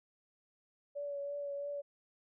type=tone with vibrato; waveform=sine; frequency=570 Hz; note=C#5; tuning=48 cents sharp; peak=-37 dBFS; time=0.95-1.82 s; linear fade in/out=20 ms; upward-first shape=triangle; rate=3 Hz; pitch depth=23 cents each way; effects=none